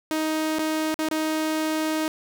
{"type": "tone with dropouts", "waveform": "sawtooth", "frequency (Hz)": 313.2, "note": "D#4", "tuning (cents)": 11, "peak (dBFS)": -19, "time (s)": [0.11, 2.08], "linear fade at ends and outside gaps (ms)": 0, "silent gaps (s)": [[0.586, 0.593], [0.942, 0.99], [1.087, 1.112]], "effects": []}